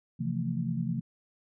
sine chord, F major seventh, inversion second, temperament equal with one note detuned, 130.81 / 164.81 / 174.61 / 224.5 Hz, C3 / E3 / F3 / A3, 0 / 0 / 0 / +35 cents, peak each -34 dBFS, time 0.19-1.01 s, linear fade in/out 20 ms, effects none

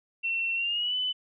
sine tone with pitch glide, 2709 to 3006 Hz, E7 to F#7, +47 to +27 cents, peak -26 dBFS, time 0.23-1.13 s, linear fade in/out 20 ms, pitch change +180 cents, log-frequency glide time 0.55-0.96 s, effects none

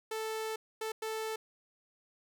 sawtooth tone bursts at uneven times, 440 Hz, A4, in tune, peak -31 dBFS, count 3, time 0.11-0.56 / 0.81-0.92 / 1.02-1.36 s, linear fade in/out 5 ms, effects none

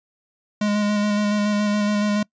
square tone with vibrato, 207.7 Hz, G#3, in tune, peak -19 dBFS, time 0.61-2.23 s, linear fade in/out 5 ms, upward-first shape square, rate 7.1 Hz, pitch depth 15 cents each way, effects noise-tail reverb RT60 0.1 s tail -24 dB re dry + resampled to 16000 Hz

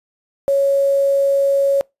sine tone with quantisation, 554.4 Hz, C#5, in tune, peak -12 dBFS, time 0.48-1.81 s, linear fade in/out 0 ms, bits 6, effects noise-tail reverb RT60 0.2 s tail -25 dB re dry + resampled to 32000 Hz

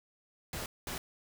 pink noise bursts at uneven times, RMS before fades -39 dBFS, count 2, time 0.53-0.66 / 0.87-0.98 s, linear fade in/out 2 ms, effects none

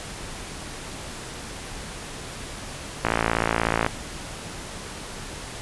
click train, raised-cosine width 0.5 ms, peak -5 dBFS, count 47, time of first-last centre 3.05-3.864 s, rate 56.5 Hz, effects pink hiss -36 dBFS RMS until 5.61 s + resampled to 24000 Hz

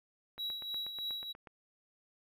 click train, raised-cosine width 0.5 ms, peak -35 dBFS, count 10, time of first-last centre 0.38-1.472 s, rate 8.24 Hz
triangle tone with tremolo, 3884 Hz, B7, 30 cents flat, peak -33 dBFS, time 0.38-1.33 s, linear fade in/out 20 ms, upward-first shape triangle, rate 3.2 Hz, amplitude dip 60%
effects none

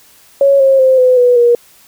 sine tone with pitch steps, 554.4 / 538 / 522.1 / 506.6 / 491.6 / 477.1 Hz, C#5 / C5 / C5 / B4 / B4 / A#4, 0 / +48 / -4 / +44 / -8 / +40 cents, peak -5 dBFS, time 0.41-1.55 s, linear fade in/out 2 ms, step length 190 ms, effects white hiss -45 dBFS RMS until 1.87 s

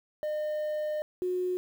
triangle / sine tone pair in turn, 607 / 363.7 Hz, D#5 / F#4, -43 / -30 cents, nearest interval major sixth, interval 887 cents, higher first, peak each -27 dBFS, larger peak neither, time 0.23-1.02 / 1.22-1.57 s, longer first, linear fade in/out 0 ms, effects 9-bit

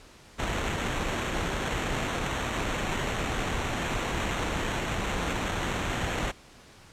pink noise with sample-and-hold, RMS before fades -30 dBFS, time 0.38-6.32 s, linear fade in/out 20 ms, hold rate 4900 Hz, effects pink hiss -52 dBFS RMS until 6.92 s + low-pass 8000 Hz 12 dB/octave

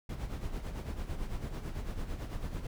brown noise with tremolo, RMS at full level -35 dBFS, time 0.09-2.67 s, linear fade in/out 5 ms, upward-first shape sine, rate 9 Hz, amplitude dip 60%, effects none

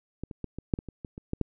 clicks, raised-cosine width 3 ms, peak -21 / -26 / -20 / -23 / -10 / -23 / -26 / -24 / -27 / -16 / -13 dBFS, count 11, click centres 0.236 / 0.312 / 0.443 / 0.586 / 0.738 / 0.789 / 0.887 / 1.048 / 1.179 / 1.334 / 1.413 s, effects none

